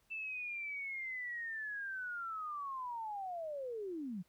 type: linear sweep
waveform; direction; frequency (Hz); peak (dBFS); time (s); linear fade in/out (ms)
sine; down; 2660 to 165.9; -39; 0.1-4.23; 20
effects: pink hiss -74 dBFS RMS until 4.28 s